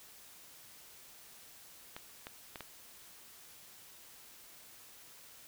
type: clicks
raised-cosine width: 0.3 ms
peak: -27 dBFS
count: 4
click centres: 1.965 / 2.269 / 2.558 / 2.607 s
effects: white hiss -56 dBFS RMS until 5.47 s